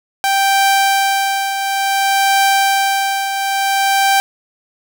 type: tone with tremolo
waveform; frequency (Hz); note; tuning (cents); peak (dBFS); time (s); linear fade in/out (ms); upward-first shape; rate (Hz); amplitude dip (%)
sawtooth; 784; G5; 0; -6; 0.24-4.2; 0; triangle; 0.57; 60
effects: none